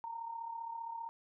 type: tone with amplitude modulation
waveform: sine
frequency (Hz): 921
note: A#5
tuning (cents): -21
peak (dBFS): -37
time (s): 0.04-1.09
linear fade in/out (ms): 0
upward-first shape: sine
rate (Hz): 35.2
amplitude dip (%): 60
effects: none